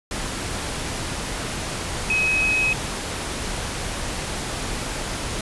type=tone in noise; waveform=sine; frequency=2542 Hz; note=D#7; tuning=36 cents sharp; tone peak=-18 dBFS; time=2.1-2.73 s; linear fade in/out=2 ms; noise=pink; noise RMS=-28 dBFS; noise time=0.11-5.41 s; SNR=+7 dB; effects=resampled to 24000 Hz